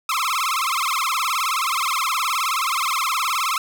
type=tone with vibrato; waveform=sawtooth; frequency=1174.7 Hz; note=D6; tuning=in tune; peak=-16 dBFS; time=0.09-3.58 s; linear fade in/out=2 ms; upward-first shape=sine; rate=19 Hz; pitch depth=230 cents each way; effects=none